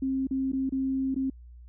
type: tone with dropouts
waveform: sine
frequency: 266.1 Hz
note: C4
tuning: 29 cents sharp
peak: -25 dBFS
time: 0.02-1.3 s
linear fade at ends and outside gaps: 5 ms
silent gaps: 0.271-0.309 / 0.519-0.531 / 0.694-0.722 / 1.145-1.161 s
effects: added 60 Hz sine -45 dBFS peak until 1.68 s